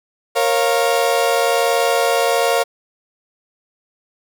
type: chord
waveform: 35% pulse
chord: Bb minor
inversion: none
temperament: equal with one note detuned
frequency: 466.2 / 547.4 / 698.5 Hz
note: Bb4 / Db5 / F5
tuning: 0 / -22 / 0 cents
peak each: -17 dBFS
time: 0.35-2.64 s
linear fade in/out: 20 ms
effects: none